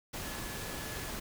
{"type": "tone in noise", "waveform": "sine", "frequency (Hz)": 1709, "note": "G#6", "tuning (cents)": 49, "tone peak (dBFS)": -49, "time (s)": [0.24, 1.1], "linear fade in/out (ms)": 10, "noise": "pink", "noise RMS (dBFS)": -40, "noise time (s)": [0.13, 1.2], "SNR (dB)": -12, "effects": []}